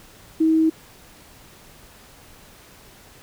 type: tone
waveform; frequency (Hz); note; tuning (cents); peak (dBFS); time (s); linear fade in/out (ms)
sine; 319.6; D#4; +47; -14; 0.4-0.7; 10
effects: pink hiss -48 dBFS RMS until 3.22 s